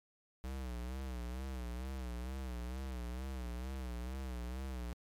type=tone with vibrato; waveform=square; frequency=63 Hz; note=B1; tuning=35 cents sharp; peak=-40 dBFS; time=0.44-4.93 s; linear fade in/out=0 ms; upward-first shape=sine; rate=2.2 Hz; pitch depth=100 cents each way; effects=MP3 96 kbps